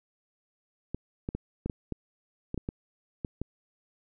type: clicks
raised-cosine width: 3 ms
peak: -19 dBFS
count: 11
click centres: 0.946 / 1.289 / 1.35 / 1.66 / 1.698 / 1.923 / 2.544 / 2.577 / 2.689 / 3.248 / 3.416 s
effects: none